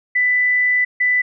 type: tone pair in turn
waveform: sine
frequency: 1990 / 1990 Hz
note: B6 / B6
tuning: +13 / +13 cents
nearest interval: unison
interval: 0 cents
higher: neither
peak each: -13 / -13 dBFS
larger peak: neither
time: 0.15-0.85 / 1-1.22 s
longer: first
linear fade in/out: 10 ms
effects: none